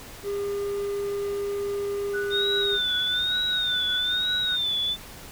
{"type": "tone", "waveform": "triangle", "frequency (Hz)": 403.2, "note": "G4", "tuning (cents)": 49, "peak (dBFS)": -24, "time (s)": [0.23, 2.79], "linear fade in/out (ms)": 50}
{"type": "tone with tremolo", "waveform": "sine", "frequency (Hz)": 1480, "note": "F#6", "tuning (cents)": 0, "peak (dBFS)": -28, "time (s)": [2.13, 4.57], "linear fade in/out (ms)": 20, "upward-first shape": "sine", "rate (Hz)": 5.1, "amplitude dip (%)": 50}
{"type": "tone with vibrato", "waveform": "sine", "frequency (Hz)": 3637, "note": "A#7", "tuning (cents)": -43, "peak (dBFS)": -23, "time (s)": [2.3, 4.97], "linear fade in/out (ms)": 50, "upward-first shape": "sine", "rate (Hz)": 1.1, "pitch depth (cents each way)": 100}
{"effects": ["pink hiss -43 dBFS RMS until 5.31 s"]}